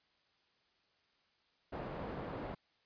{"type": "low-pass noise", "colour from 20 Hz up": "white", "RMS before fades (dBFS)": -43, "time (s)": [1.72, 2.55], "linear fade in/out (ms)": 10, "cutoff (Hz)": 720, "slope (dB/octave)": 12, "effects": ["white hiss -74 dBFS RMS until 2.85 s", "resampled to 11025 Hz"]}